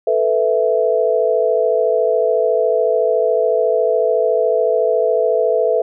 sine chord, A suspended second, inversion none, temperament equal, 440 / 493.9 / 659.3 Hz, A4 / B4 / E5, 0 / 0 / 0 cents, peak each -17 dBFS, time 0.07-5.82 s, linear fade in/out 5 ms, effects none

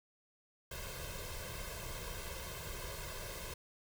pink noise with comb filter, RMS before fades -44 dBFS, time 0.71-3.54 s, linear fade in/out 5 ms, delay 1.9 ms, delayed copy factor +0.85, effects none

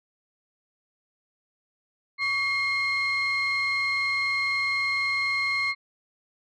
sine tone cluster, 1130 / 2145 / 4199 Hz, C#6 / C7 / C8, +33 / +42 / +5 cents, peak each -31 / -23 / -32 dBFS, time 2.18-5.75 s, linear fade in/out 50 ms, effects tanh soft clip ceiling -18 dBFS

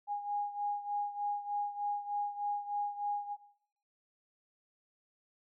sine beating tone pair, 820 / 823.3 Hz, G#5 / G#5, -22 / -15 cents, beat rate 3.3 Hz, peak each -34 / -40 dBFS, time 0.07-3.37 s, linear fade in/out 50 ms, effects noise-tail reverb RT60 0.8 s tail -18 dB re dry

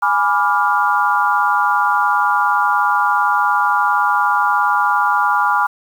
sine chord, G# diminished seventh, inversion none, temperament equal with one note detuned, 830.6 / 987.8 / 1174.7 / 1405 Hz, G#5 / B5 / D6 / F6, 0 / 0 / 0 / +10 cents, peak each -18 dBFS, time 0.02-5.67 s, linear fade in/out 10 ms, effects 7-bit

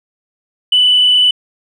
sine tone with frequency modulation, 2985 Hz, F#7, 15 cents sharp, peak -6 dBFS, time 0.72-1.31 s, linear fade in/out 5 ms, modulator 29.4 Hz, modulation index 1.1, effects tanh soft clip ceiling -2 dBFS

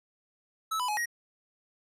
square tone with pitch steps, 1304 / 995 / 843 / 1888 Hz, E6 / B5 / G#5 / A#6, -19 / +13 / +26 / +22 cents, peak -29 dBFS, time 0.71-1.058 s, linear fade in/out 10 ms, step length 87 ms, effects resampled to 32000 Hz

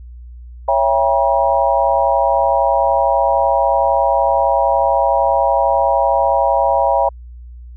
sine chord, C# diminished seventh, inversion none, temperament just, 554.4 / 665.2 / 798.3 / 957.9 Hz, C#5 / E5 / G5 / Bb5, 0 / +16 / +31 / +47 cents, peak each -17 dBFS, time 0.68-7.09 s, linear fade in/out 5 ms, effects added 60 Hz sine -32 dBFS peak until 7.76 s

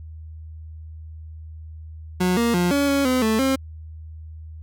30% pulse tone with pitch steps, 181.7 / 234.3 / 176.7 / 282.6 / 278.9 / 255.4 / 219.9 / 266.7 Hz, F#3 / A#3 / F3 / C#4 / C#4 / C4 / A3 / C4, -31 / +9 / +21 / +34 / +11 / -42 / -1 / +33 cents, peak -15 dBFS, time 2.2-3.56 s, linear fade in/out 10 ms, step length 170 ms, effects added 79 Hz sine -35 dBFS peak until 4.62 s

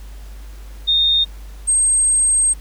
sine tone pair in turn, 3671 / 8409 Hz, A#7 / C9, -27 / +8 cents, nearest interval octave + major second, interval 1435 cents, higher second, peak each -12 dBFS, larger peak neither, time 0.87-1.25 / 1.67-2.54 s, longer second, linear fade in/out 20 ms, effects added 50 Hz sine -32 dBFS peak until 2.6 s + pink hiss -47 dBFS RMS until 2.6 s

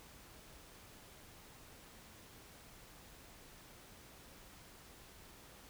silence, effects pink hiss -58 dBFS RMS until 5.69 s

